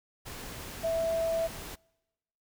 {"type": "tone in noise", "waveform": "sine", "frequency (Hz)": 658, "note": "E5", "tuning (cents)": -3, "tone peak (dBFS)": -26, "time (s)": [0.83, 1.48], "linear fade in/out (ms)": 20, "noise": "pink", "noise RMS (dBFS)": -42, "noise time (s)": [0.25, 1.76], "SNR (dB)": 13, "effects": ["noise-tail reverb RT60 1.0 s tail -26 dB re dry"]}